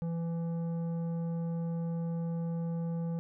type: tone with tanh clipping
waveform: sine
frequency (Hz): 167.3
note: E3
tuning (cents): +26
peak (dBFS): -33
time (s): 0.02-3.19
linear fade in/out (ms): 0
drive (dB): 10
effects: none